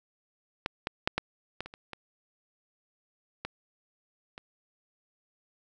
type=clicks; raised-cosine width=0.3 ms; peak=-13 / -14 / -8 / -11 / -18 / -27 / -29 / -23 / -18 / -26 dBFS; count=10; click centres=0.661 / 0.871 / 1.075 / 1.18 / 1.606 / 1.66 / 1.739 / 1.933 / 3.45 / 4.379 s; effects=none